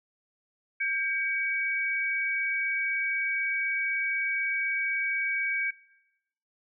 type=tone pair together; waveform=sine; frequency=1591 / 2264 Hz; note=G6 / C#7; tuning=+25 / +36 cents; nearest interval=tritone; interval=611 cents; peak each=-31 / -27 dBFS; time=0.8-5.71 s; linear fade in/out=10 ms; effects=noise-tail reverb RT60 1.0 s tail -24 dB re dry